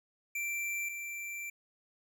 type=tone pair in turn; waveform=square; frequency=2349 / 2349 Hz; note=D7 / D7; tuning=0 / 0 cents; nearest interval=unison; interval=0 cents; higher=neither; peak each=-34 / -39 dBFS; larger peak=first; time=0.35-0.89 / 0.89-1.5 s; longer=second; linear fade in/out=5 ms; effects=none